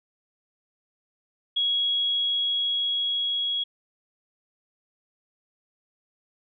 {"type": "tone with level ramp", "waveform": "sine", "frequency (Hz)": 3322, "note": "G#7", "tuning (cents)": 0, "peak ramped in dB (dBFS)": [-21, -24], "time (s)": [1.56, 3.64], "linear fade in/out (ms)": 10, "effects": []}